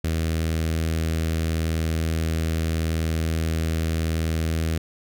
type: tone with notch filter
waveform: sawtooth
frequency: 80.8 Hz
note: E2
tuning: 34 cents flat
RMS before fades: -24 dBFS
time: 0.04-4.78 s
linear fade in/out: 5 ms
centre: 920 Hz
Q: 1.1
effects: none